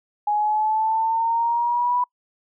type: exponential sweep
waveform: sine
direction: up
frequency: 830.6 to 987.8 Hz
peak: -18 dBFS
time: 0.27-2.04 s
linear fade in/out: 5 ms
effects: noise-tail reverb RT60 0.1 s tail -26 dB re dry